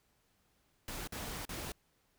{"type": "noise with dropouts", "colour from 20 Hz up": "pink", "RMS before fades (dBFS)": -42, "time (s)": [0.88, 1.72], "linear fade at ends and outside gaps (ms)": 2, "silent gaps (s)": [[1.074, 1.122], [1.453, 1.491]], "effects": ["pink hiss -74 dBFS RMS until 2.18 s"]}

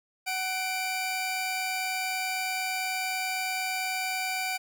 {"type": "tone pair together", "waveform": "sawtooth", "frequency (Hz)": [748, 2353], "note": ["F#5", "D7"], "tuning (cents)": [19, 3], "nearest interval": "octave + minor sixth", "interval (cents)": 1984, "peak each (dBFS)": -28, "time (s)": [0.26, 4.58], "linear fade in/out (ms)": 20, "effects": []}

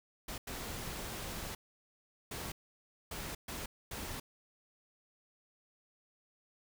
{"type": "noise bursts at uneven times", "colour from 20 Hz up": "pink", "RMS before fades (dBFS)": -42, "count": 6, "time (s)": [[0.28, 0.38], [0.47, 1.55], [2.31, 2.52], [3.11, 3.35], [3.48, 3.66], [3.91, 4.2]], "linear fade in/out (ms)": 5, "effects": []}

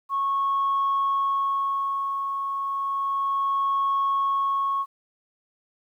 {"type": "tone with tremolo", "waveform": "sine", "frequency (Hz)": 1100, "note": "C#6", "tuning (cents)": -14, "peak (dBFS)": -19, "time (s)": [0.09, 4.86], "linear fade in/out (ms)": 50, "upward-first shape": "sine", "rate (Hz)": 0.32, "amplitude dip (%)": 50, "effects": ["tanh soft clip ceiling -17 dBFS", "10-bit"]}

